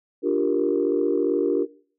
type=chord; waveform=sine; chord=G minor seventh; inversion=second; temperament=equal; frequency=293.7 / 349.2 / 392 / 466.2 Hz; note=D4 / F4 / G4 / Bb4; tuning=0 / 0 / 0 / 0 cents; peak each=-24 dBFS; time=0.22-1.67 s; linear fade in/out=50 ms; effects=noise-tail reverb RT60 0.5 s tail -20 dB re dry + tanh soft clip ceiling -10 dBFS